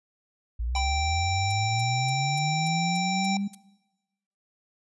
sine linear sweep, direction up, 55 to 203 Hz, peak -26 dBFS, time 0.59-3.48 s, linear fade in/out 10 ms
harmonic tone, 781 Hz, G5, 7 cents flat, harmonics 1 / 3 / 5 / 7 / 9, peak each -28 / -33 / -35 / -36 / -38 dBFS, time 0.75-3.37 s, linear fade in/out 2 ms
square tone with exponential decay, 998 Hz, B5, 18 cents sharp, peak -31 dBFS, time 0.76-0.86 s, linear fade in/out 2 ms, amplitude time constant 21 ms
violet noise bursts, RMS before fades -37 dBFS, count 8, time 1.5-3.55 s, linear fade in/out 5 ms, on 20 ms, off 270 ms
effects noise-tail reverb RT60 1.0 s tail -20 dB re dry + resampled to 24000 Hz

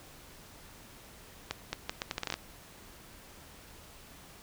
accelerating click train, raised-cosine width 0.2 ms, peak -15 dBFS, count 11, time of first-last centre 1.51-2.34 s, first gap 220 ms, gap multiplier 0.75, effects pink hiss -53 dBFS RMS until 4.42 s

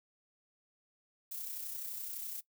violet noise with amplitude modulation, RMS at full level -40 dBFS, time 1.31-2.41 s, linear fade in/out 10 ms, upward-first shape sine, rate 31.8 Hz, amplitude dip 40%, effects noise-tail reverb RT60 0.1 s tail -19 dB re dry

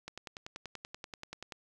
click train, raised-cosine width 0.2 ms, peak -25 dBFS, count 16, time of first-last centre 0.08-1.522 s, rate 10.4 Hz, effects 11-bit

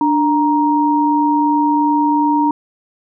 sine tone pair together, 295.2 / 937.2 Hz, D4 / A#5, +9 / +9 cents, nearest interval octave + minor sixth, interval 2000 cents, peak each -14 dBFS, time 0.01-2.51 s, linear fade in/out 2 ms, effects none

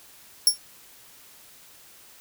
20% pulse tone with exponential decay, 5480 Hz, F8, 34 cents flat, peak -6 dBFS, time 0.47-0.58 s, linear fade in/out 2 ms, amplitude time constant 23 ms, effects white hiss -51 dBFS RMS until 2.2 s

